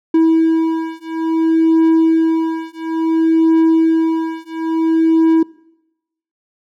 triangle beating tone pair, 324.2 / 324.78 Hz, E4 / E4, -29 / -26 cents, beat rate 0.58 Hz, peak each -12 dBFS, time 0.14-5.43 s, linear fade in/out 5 ms, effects noise-tail reverb RT60 0.9 s tail -23 dB re dry

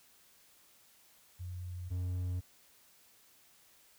sine / triangle tone pair in turn, 89.8 / 90.22 Hz, F2 / F#2, +49 / -43 cents, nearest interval unison, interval 8 cents, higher second, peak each -39 / -31 dBFS, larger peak second, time 1.39-1.9 / 1.9-2.41 s, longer neither, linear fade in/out 20 ms, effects white hiss -64 dBFS RMS until 3.98 s

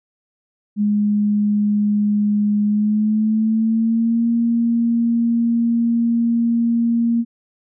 sine tone with pitch glide, 207.7 to 233.1 Hz, G#3 to A#3, 0 to 0 cents, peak -14 dBFS, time 0.76-7.25 s, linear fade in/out 50 ms, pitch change +200 cents, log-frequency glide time 2.64-4.28 s, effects none

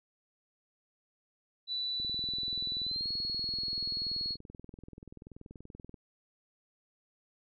sine tone with pitch glide, 3968 to 4327 Hz, B7 to C#8, +7 to -43 cents, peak -32 dBFS, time 1.67-4.37 s, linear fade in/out 50 ms, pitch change +150 cents, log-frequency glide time 2.84-3.08 s
click train, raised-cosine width 3 ms, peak -35 dBFS, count 83, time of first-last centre 2-5.942 s, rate 20.8 Hz
effects none

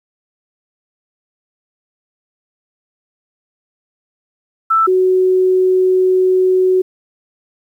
sine tone pair in turn, 1324 / 371.5 Hz, E6 / F#4, +7 / +7 cents, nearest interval octave + minor seventh, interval 2200 cents, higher first, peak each -9 dBFS, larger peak neither, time 4.7-4.87 / 4.87-6.82 s, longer second, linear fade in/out 10 ms, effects 8-bit

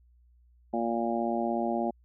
harmonic tone, 116.54 Hz, A#2, in tune, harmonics 2 / 3 / 4 / 5 / 6 / 7, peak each -31 / -33 / -43 / -34 / -33 / -35 dBFS, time 0.73-1.91 s, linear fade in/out 10 ms, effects added 60 Hz sine -58 dBFS peak until 2.04 s

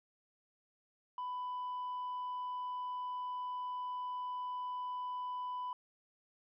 sine tone with tanh clipping, 996 Hz, B5, 14 cents sharp, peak -38 dBFS, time 1.18-5.73 s, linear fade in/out 2 ms, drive 1 dB, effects none

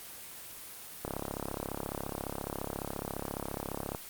click train, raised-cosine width 1 ms, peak -20 dBFS, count 101, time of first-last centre 1.05-3.949 s, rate 34.5 Hz, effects white hiss -46 dBFS RMS until 4.09 s + Opus 24 kbps

